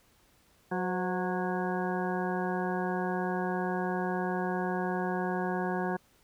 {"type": "harmonic tone with a mistuned harmonic", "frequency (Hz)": 183, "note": "F#3", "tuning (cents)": -19, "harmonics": [1, 2, 3, 4, 5, 6, 8, 9], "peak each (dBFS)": [-33, -34, -40, -36, -39, -43, -43, -40], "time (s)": [0.71, 5.97], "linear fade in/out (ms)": 10, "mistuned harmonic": 3, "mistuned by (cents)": -80, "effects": ["pink hiss -65 dBFS RMS until 6.23 s"]}